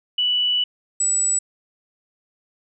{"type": "tone pair in turn", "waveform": "sine", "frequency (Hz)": [2960, 7875], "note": ["F#7", "B8"], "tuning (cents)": [0, -6], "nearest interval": "octave + perfect fourth", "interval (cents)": 1694, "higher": "second", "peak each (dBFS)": -17, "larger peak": "neither", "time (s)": [[0.18, 0.64], [1, 1.39]], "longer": "first", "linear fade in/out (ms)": 5, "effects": []}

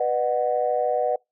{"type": "chord", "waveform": "sine", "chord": "B major", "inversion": "none", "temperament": "equal with one note detuned", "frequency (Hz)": [493.9, 606.3, 740], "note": ["B4", "D#5", "F#5"], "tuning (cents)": [0, -45, 0], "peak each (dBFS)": -24, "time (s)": [0, 1.16], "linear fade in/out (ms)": 5, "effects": ["noise-tail reverb RT60 0.2 s tail -26 dB re dry", "tanh soft clip ceiling -10 dBFS"]}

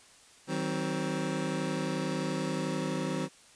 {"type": "chord", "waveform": "25% pulse", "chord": "C diminished", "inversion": "first", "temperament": "just", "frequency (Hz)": [156.98, 188.37, 261.6], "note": ["Eb3", "Gb3", "C4"], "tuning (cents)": [16, 31, 0], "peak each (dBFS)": -31, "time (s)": [0.47, 3.29], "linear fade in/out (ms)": 50, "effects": ["white hiss -57 dBFS RMS until 3.55 s", "resampled to 22050 Hz"]}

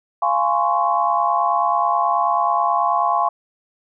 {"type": "chord", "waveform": "sine", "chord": "Db major seventh", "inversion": "first", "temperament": "just", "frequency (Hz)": [693, 831.5, 1039.4, 1108.7], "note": ["F5", "Ab5", "C6", "Db6"], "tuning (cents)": [-14, 2, -12, 0], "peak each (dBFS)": -21, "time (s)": [0.22, 3.29], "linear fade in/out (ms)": 5, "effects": []}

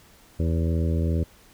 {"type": "harmonic tone with a mistuned harmonic", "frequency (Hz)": 82.41, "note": "E2", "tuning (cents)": 0, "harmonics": [1, 2, 3, 4, 5, 6, 7], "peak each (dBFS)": [-22, -28, -32, -34, -36, -38, -39], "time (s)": [0.39, 1.24], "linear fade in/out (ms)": 10, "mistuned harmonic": 7, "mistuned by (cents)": -24, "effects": ["pink hiss -54 dBFS RMS until 1.53 s"]}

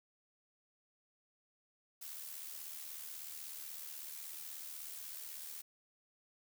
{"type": "noise with amplitude modulation", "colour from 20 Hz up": "blue", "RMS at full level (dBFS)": -45, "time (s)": [2.01, 5.62], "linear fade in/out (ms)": 10, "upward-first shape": "sine", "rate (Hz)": 76.3, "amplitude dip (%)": 50, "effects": []}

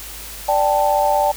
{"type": "chord", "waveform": "sine", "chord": "D suspended fourth", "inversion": "none", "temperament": "equal", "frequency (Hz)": [587.3, 784, 880], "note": ["D5", "G5", "A5"], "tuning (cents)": [0, 0, 0], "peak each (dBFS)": -18, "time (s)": [0.48, 1.32], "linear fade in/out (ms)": 10, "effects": ["added 52 Hz sine -38 dBFS peak until 1.36 s", "white hiss -34 dBFS RMS until 1.36 s"]}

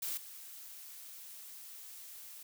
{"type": "noise with level steps", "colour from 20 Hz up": "blue", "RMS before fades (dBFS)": [-38, -50], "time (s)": [0.02, 2.43], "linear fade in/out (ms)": 5, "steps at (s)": 0.17, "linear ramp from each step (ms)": 5, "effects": []}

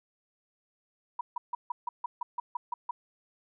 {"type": "tone bursts", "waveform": "sine", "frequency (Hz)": 968, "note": "B5", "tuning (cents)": -35, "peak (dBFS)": -29, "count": 11, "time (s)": [1.19, 2.91], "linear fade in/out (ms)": 5, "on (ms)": 20, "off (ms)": 150, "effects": []}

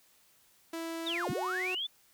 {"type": "tone with pitch glide", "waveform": "sawtooth", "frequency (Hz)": [329.6, 367.8], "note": ["E4", "F#4"], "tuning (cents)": [0, -10], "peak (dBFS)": -32, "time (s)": [0.73, 1.75], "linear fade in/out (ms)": 5, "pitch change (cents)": 190, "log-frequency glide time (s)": [1.06, 1.36]}
{"type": "linear two-way sweep", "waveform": "sine", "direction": "down then up", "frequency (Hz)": [3883, 98, 3569], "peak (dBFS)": -32, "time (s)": [1.06, 1.87], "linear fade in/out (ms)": 10, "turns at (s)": 1.3}
{"effects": ["white hiss -65 dBFS RMS until 2.13 s"]}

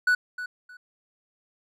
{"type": "tone with echo", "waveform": "triangle", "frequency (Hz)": 1480, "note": "F#6", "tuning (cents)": 0, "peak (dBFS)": -16, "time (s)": [0.07, 0.15], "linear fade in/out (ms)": 5, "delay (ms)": 310, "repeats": 2, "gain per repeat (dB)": -13, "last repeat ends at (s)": 0.77, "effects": []}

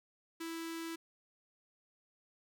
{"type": "tone with notch filter", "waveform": "sawtooth", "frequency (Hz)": 329.6, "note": "E4", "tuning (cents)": 0, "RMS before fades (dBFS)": -42, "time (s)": [0.4, 0.96], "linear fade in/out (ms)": 10, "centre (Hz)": 670, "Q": 1.2, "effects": []}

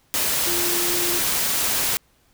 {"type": "tone in noise", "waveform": "sine", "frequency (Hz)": 349.2, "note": "F4", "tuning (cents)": 0, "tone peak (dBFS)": -28, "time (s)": [0.47, 1.19], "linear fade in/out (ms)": 0, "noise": "white", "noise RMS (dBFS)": -22, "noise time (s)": [0.14, 1.97], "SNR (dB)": -9, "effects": ["pink hiss -61 dBFS RMS until 2.33 s"]}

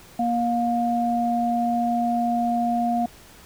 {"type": "tone pair together", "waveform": "sine", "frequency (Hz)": [236.7, 709.3], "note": ["A#3", "F5"], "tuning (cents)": [27, 27], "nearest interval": "octave + perfect fifth", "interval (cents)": 1900, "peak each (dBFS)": [-23, -22], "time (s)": [0.19, 3.06], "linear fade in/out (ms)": 5, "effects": ["pink hiss -48 dBFS RMS until 3.45 s"]}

